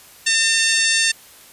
harmonic tone, 902 Hz, A5, 43 cents sharp, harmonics 2 / 3 / 4 / 5 / 6 / 7 / 8 / 9 / 10, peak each -20 / -22 / -23 / -24 / -25 / -25 / -26 / -27 / -27 dBFS, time 0.26-1.12 s, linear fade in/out 10 ms, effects white hiss -45 dBFS RMS until 1.52 s + resampled to 32000 Hz

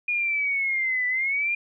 sine linear two-way sweep, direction down then up, 2447 to 1975.5 to 2426 Hz, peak -22 dBFS, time 0.08-1.55 s, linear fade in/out 5 ms, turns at 1.07 s, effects none

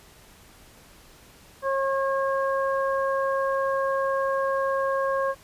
harmonic tone, 542 Hz, C#5, 39 cents flat, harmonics 1 / 2 / 3, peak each -24 / -27 / -33 dBFS, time 1.62-5.35 s, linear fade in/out 50 ms, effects pink hiss -52 dBFS RMS until 5.43 s + resampled to 32000 Hz

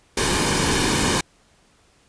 pink noise with comb filter, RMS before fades -20 dBFS, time 0.17-1.21 s, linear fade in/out 5 ms, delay 1.5 ms, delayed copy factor -0.55, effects pink hiss -58 dBFS RMS until 2.08 s + resampled to 22050 Hz

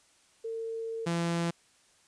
sine / sawtooth tone pair in turn, 452.6 / 169.53 Hz, A4 / E3, +49 / +49 cents, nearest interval octave + perfect fourth, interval 1700 cents, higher first, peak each -33 / -24 dBFS, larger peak second, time 0.44-1.06 / 1.06-1.51 s, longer first, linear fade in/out 10 ms, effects white hiss -64 dBFS RMS until 2.07 s + resampled to 22050 Hz

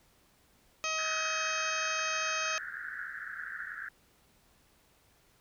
harmonic tone, 634 Hz, D#5, 32 cents sharp, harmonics 1 / 2 / 3 / 4 / 5 / 6 / 7 / 8 / 9 / 10, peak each -41 / -36 / -43 / -35 / -42 / -47 / -47 / -43 / -50 / -39 dBFS, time 0.84-2.58 s, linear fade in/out 0 ms
white band-pass noise, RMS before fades -41 dBFS, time 0.98-3.89 s, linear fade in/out 10 ms, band 1400 to 1800 Hz, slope 96 dB/octave
effects pink hiss -66 dBFS RMS until 5.4 s

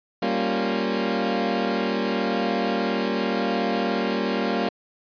20% pulse chord, G half-diminished seventh, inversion none, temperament equal, 196 / 233.1 / 277.2 / 349.2 Hz, G3 / Bb3 / Db4 / F4, 0 / 0 / 0 / 0 cents, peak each -22 / -21 / -25 / -25 dBFS, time 0.22-4.69 s, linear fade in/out 5 ms, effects resampled to 11025 Hz

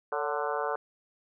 harmonic tone with a mistuned harmonic, 148.4 Hz, D3, 18 cents sharp, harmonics 3 / 4 / 5 / 6 / 7 / 8 / 9 / 10, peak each -34 / -35 / -36 / -37 / -37 / -38 / -39 / -39 dBFS, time 0.12-0.76 s, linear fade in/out 2 ms, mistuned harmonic 4, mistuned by -75 cents, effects none

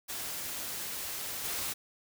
white noise with level steps, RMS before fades -38 / -35 dBFS, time 0.08-1.74 s, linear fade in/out 20 ms, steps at 1.43 s, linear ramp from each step 20 ms, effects none

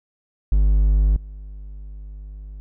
triangle tone with level steps, 50.4 Hz, G1, 49 cents sharp, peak -11 / -31 dBFS, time 0.52-2.6 s, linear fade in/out 0 ms, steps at 1.16 s, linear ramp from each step 5 ms, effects none

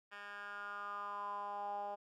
10% pulse tone with band-pass filter sweep, 203.7 Hz, G#3, 33 cents flat, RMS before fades -44 dBFS, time 0.11-1.96 s, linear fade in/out 20 ms, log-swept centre 1900 to 720 Hz, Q 5.6, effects none

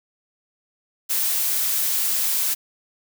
blue noise, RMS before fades -22 dBFS, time 1.09-2.55 s, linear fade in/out 20 ms, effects none

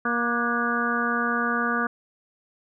harmonic tone with a mistuned harmonic, 236.5 Hz, A#3, 25 cents sharp, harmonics 1 / 2 / 3 / 4 / 5 / 6 / 7, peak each -28 / -32 / -34 / -38 / -27 / -27 / -31 dBFS, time 0.05-1.87 s, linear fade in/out 5 ms, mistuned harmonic 6, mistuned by +49 cents, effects none

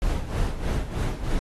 brown noise with tremolo, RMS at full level -23 dBFS, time 0.02-1.39 s, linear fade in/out 0 ms, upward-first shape sine, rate 3.2 Hz, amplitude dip 70%, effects AAC 32 kbps

